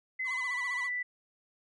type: tone with pitch glide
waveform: sine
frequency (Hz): 2039 to 1978.7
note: C7 to B6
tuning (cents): -45 to +3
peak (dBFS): -31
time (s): 0.19-1.03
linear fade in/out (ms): 10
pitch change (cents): -52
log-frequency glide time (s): 0.35-0.54
type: tone with vibrato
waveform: 40% pulse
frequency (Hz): 1046.5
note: C6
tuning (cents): 0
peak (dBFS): -39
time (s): 0.24-0.9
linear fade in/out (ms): 50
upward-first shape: sine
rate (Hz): 15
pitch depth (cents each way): 140
effects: resampled to 22050 Hz